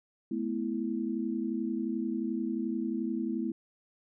sine chord, A suspended second, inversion none, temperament equal with one note detuned, 215.5 / 246.9 / 329.6 Hz, A3 / B3 / E4, -36 / 0 / 0 cents, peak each -34 dBFS, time 0.31-3.52 s, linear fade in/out 5 ms, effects none

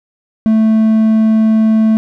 triangle tone, 220 Hz, A3, in tune, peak -5 dBFS, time 0.46-1.97 s, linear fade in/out 0 ms, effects none

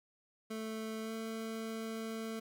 25% pulse tone with pitch glide, 220.4 to 223.2 Hz, A3 to A3, +3 to +25 cents, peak -35 dBFS, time 0.5-2.4 s, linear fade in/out 10 ms, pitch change +22 cents, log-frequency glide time 1.02-1.12 s, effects none

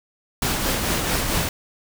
pink noise with tremolo, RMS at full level -21 dBFS, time 0.42-1.49 s, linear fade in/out 2 ms, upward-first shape triangle, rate 4.5 Hz, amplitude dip 40%, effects none

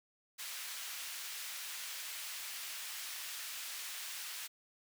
pink high-pass noise, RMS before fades -44 dBFS, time 0.38-4.48 s, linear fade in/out 20 ms, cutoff 2000 Hz, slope 12 dB/octave, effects none

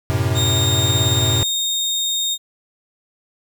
square chord, F# diminished, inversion none, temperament equal with one note detuned, 92.5 / 110 / 128.64 Hz, F#2 / A2 / C3, 0 / 0 / -29 cents, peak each -22 dBFS, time 0.1-1.43 s, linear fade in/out 0 ms
30% pulse tone, 3692 Hz, A#7, 17 cents flat, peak -16 dBFS, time 0.34-2.38 s, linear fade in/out 50 ms
effects none

